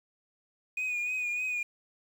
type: tone with vibrato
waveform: sine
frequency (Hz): 2471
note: D#7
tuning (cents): -13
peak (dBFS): -27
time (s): 0.77-1.63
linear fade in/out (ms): 5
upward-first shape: triangle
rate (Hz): 3.3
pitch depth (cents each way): 45
effects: tanh soft clip ceiling -28 dBFS + 9-bit